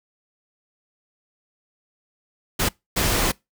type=noise bursts at uneven times; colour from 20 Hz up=pink; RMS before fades=-21 dBFS; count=2; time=2.59-2.69 / 2.96-3.32 s; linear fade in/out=10 ms; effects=noise-tail reverb RT60 0.2 s tail -24 dB re dry